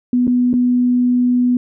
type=tone with dropouts; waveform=sine; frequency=246.9 Hz; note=B3; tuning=in tune; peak=-11 dBFS; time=0.13-1.57 s; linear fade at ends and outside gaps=2 ms; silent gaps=0.27-0.277 / 0.531-0.538 s; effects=none